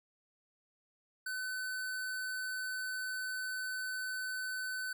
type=tone; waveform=square; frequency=1513 Hz; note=F#6; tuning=38 cents sharp; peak=-37 dBFS; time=1.26-4.93 s; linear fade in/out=5 ms; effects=none